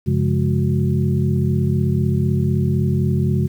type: tone cluster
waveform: sine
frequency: 93.4 / 137.3 / 173.2 / 208.6 / 366.2 Hz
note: F#2 / C#3 / F3 / G#3 / F#4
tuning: +17 / -16 / -14 / +8 / -18 cents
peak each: -21 / -18 / -25 / -22 / -27 dBFS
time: 0.06-3.48 s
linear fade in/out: 20 ms
effects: 8-bit